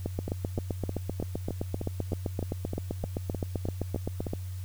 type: two click trains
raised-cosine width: 2 ms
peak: -19 / -17 dBFS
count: 14 / 34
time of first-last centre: 0.28-4.268 / 0.06-4.335 s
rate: 3.26 / 7.72 Hz
effects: added 92 Hz sine -34 dBFS peak until 4.64 s + white hiss -54 dBFS RMS until 4.64 s